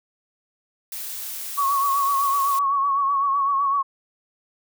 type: noise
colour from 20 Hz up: blue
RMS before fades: -32 dBFS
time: 0.92-2.59 s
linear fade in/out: 2 ms
type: tone with vibrato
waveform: sine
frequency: 1112 Hz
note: C#6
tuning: 5 cents sharp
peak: -18 dBFS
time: 1.57-3.83 s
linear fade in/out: 20 ms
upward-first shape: triangle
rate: 7.9 Hz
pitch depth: 57 cents each way
effects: none